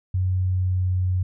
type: tone with pitch glide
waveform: sine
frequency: 92.5 to 91.81 Hz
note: F#2 to F#2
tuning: 0 to -13 cents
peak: -19 dBFS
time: 0.14-1.23 s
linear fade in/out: 5 ms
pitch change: -13 cents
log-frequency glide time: 0.38-0.89 s
effects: none